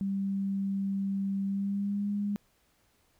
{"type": "tone with pitch glide", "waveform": "sine", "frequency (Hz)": [196, 204], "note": ["G3", "G#3"], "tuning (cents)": [0, -31], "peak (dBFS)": -28, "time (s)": [0.01, 2.36], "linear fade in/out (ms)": 0, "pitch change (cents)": 69, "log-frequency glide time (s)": [1.45, 2.1], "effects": ["pink hiss -69 dBFS RMS until 3.19 s"]}